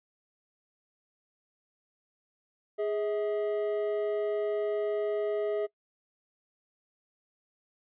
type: tone pair together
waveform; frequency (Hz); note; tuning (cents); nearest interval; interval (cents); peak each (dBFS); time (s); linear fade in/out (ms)
triangle; 415.3 / 642.5; G#4 / E5; 0 / -45; minor sixth; 755; -27 / -31; 2.78-5.67; 20
effects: noise-tail reverb RT60 0.1 s tail -23 dB re dry + resampled to 8000 Hz